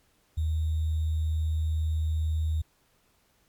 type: tone with sample-and-hold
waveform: sine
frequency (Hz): 78.9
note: D#2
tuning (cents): +25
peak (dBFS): -24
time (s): 0.37-2.62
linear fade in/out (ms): 10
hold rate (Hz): 3675
effects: pink hiss -67 dBFS RMS until 3.48 s + MP3 96 kbps